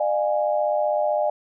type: chord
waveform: sine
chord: D diminished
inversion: none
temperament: equal with one note detuned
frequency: 602.8 / 698.5 / 830.6 Hz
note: D5 / F5 / Ab5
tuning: +45 / 0 / 0 cents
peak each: -21 / -26 / -26 dBFS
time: 0-1.3 s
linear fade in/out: 5 ms
effects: none